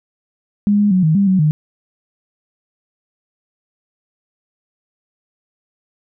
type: tone with pitch steps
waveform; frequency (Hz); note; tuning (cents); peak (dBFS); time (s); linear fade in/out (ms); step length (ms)
sine; 205 / 206.2 / 184.8 / 157.3 / 199 / 188 / 152.4; G#3 / G#3 / F#3 / D#3 / G3 / F#3 / D#3; -22 / -12 / -2 / +19 / +26 / +28 / -36; -10; 0.67-1.51; 0; 120
effects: none